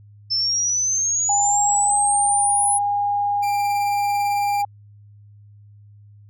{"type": "exponential sweep", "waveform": "sine", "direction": "up", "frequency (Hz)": [5274, 10250], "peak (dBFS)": -18, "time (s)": [0.3, 2.79], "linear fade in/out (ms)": 20}
{"type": "tone", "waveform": "sine", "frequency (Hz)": 815, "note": "G#5", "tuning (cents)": -33, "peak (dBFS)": -18, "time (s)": [1.29, 4.65], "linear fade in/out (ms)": 5}
{"type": "tone with tremolo", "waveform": "sawtooth", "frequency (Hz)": 2365, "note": "D7", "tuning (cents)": 12, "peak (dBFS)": -25, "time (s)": [3.42, 4.63], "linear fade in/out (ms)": 20, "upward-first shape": "triangle", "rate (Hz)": 18, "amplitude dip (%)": 40}
{"effects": ["added 103 Hz sine -44 dBFS peak until 6.29 s"]}